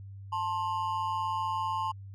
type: ring-modulated tone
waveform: triangle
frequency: 971 Hz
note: B5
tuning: 30 cents flat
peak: -24 dBFS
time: 0.32-1.92 s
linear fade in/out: 10 ms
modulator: 87.7 Hz
effects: added 98 Hz sine -42 dBFS peak until 2.14 s